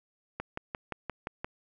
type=click train; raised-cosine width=0.5 ms; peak=-19 dBFS; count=7; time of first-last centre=0.4-1.445 s; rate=5.74 Hz; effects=none